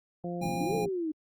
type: harmonic tone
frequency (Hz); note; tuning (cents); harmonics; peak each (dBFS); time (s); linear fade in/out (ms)
174.61; F3; 0; 1 / 2 / 3 / 4; -35 / -38 / -40 / -41; 0.24-0.86; 2
type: band-pass noise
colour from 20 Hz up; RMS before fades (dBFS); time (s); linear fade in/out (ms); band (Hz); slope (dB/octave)
white; -38; 0.41-0.89; 5; 120 to 300; 48
type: tone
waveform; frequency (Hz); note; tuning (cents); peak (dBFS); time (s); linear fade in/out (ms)
square; 808; G#5; -48; -35; 0.41-0.86; 20
type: exponential two-way sweep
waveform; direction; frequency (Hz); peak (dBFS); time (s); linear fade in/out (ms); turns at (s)
sine; up then down; 269.5 to 455.5 to 301.6; -29; 0.6-1.12; 10; 0.75
effects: Opus 48 kbps